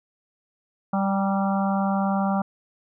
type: harmonic tone with a mistuned harmonic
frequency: 196 Hz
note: G3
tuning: in tune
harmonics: 1 / 3 / 4 / 5 / 6 / 7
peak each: -22 / -31 / -27 / -34 / -33 / -35 dBFS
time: 0.93-2.42 s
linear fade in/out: 5 ms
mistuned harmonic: 5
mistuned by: -38 cents
effects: none